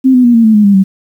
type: tone with pitch steps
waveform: sine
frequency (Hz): 262 / 250.6 / 239.7 / 229.3 / 219.3 / 209.8 / 200.6 / 191.91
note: C4 / B3 / A#3 / A#3 / A3 / G#3 / G3 / G3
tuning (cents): +2 / +25 / +48 / -28 / -6 / +18 / +40 / -36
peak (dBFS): -3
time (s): 0.04-0.84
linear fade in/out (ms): 20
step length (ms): 100
effects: 7-bit

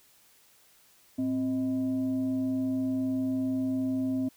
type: tone with frequency modulation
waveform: sine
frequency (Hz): 261.5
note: C4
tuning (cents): -1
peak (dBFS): -26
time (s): 1.18-4.29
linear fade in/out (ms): 10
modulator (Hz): 370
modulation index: 0.35
effects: white hiss -61 dBFS RMS until 4.36 s

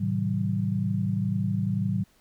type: chord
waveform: sine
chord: A diminished seventh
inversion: none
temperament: just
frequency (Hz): 110 / 132 / 158.4 / 190.08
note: A2 / C3 / Eb3 / Gb3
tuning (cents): 0 / +16 / +31 / +47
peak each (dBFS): -28 / -33 / -32 / -27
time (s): 0-2.04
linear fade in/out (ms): 10
effects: pink hiss -63 dBFS RMS until 2.2 s

